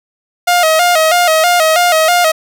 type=tone with vibrato; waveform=sawtooth; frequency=670 Hz; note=E5; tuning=28 cents sharp; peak=-4 dBFS; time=0.47-2.32 s; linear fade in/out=10 ms; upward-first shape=square; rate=3.1 Hz; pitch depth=93 cents each way; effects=none